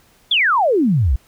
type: exponential sweep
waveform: sine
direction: down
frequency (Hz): 3602 to 54.5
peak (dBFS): -12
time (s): 0.31-1.16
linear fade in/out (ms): 5
effects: pink hiss -54 dBFS RMS until 1.27 s

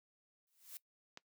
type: noise with exponential growth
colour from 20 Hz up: blue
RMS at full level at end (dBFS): -46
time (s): 0.47-0.77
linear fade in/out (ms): 1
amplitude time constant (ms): 64
type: click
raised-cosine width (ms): 0.2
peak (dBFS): -31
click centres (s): 1.174
effects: noise-tail reverb RT60 0.1 s tail -20 dB re dry + high-pass 200 Hz 12 dB/octave

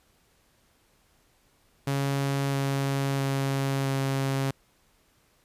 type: tone with pitch steps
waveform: sawtooth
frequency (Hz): 138.59 / 137.63 / 136.68 / 135.74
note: C#3 / C#3 / C#3 / C#3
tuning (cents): 0 / -12 / -24 / -36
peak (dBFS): -21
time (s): 1.87-4.51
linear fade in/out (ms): 5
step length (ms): 660
effects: pink hiss -65 dBFS RMS until 5.44 s + resampled to 32000 Hz

